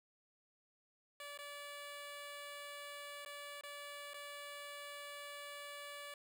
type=tone with dropouts; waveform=10% pulse; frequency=577 Hz; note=D5; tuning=31 cents flat; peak=-39 dBFS; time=1.2-6.14 s; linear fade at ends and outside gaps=2 ms; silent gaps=1.376-1.388 / 3.25-3.26 / 3.611-3.635 / 4.135-4.142 s; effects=none